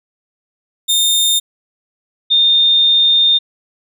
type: tone pair in turn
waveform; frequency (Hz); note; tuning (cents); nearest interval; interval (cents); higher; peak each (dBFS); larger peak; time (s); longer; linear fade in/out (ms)
sawtooth / sine; 3638 / 3638; A#7 / A#7; -43 / -43; unison; 0; neither; -8; neither; 0.88-1.4 / 2.3-3.39; second; 20
effects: none